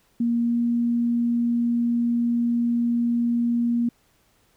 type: tone with pitch glide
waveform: sine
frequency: 235.2 to 236.7 Hz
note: A#3 to A#3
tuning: +16 to +27 cents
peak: -19 dBFS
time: 0.2-3.89 s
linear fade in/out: 5 ms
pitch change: +11 cents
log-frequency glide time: 0.41-0.58 s
effects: pink hiss -63 dBFS RMS until 4.56 s